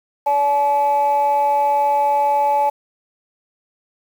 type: tone pair together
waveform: sine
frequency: 572.6 / 858 Hz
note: D5 / A5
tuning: -44 / -44 cents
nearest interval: perfect fifth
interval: 700 cents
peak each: -19 / -13 dBFS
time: 0.26-2.7 s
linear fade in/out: 10 ms
effects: tanh soft clip ceiling -10 dBFS + 7-bit